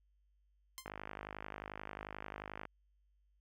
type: tone with exponential decay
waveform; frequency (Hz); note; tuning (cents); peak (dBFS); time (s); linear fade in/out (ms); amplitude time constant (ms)
5% pulse; 1046.5; C6; 0; -29; 0.78-0.89; 0; 22
type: click train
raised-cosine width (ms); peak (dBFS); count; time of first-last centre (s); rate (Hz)
0.5; -28; 93; 0.86-2.653; 51.3
effects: added 50 Hz sine -70 dBFS peak until 3.4 s